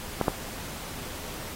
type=clicks; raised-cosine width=1 ms; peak=-10 / -8 dBFS; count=2; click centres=0.213 / 0.282 s; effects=pink hiss -39 dBFS RMS until 1.55 s + AAC 48 kbps